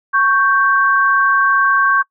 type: tone pair together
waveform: sine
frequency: 1108.7 / 1566.6 Hz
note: C#6 / G6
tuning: 0 / -2 cents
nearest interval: tritone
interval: 598 cents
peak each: -13 dBFS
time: 0.13-2.03 s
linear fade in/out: 20 ms
effects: noise-tail reverb RT60 0.1 s tail -24 dB re dry